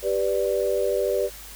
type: chord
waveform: sine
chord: G major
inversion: none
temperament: equal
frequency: 392 / 493.9 / 587.3 Hz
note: G4 / B4 / D5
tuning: 0 / 0 / 0 cents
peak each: -25 dBFS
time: 0.02-1.3 s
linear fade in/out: 50 ms
effects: added 50 Hz sine -45 dBFS peak until 1.55 s + white hiss -42 dBFS RMS until 1.55 s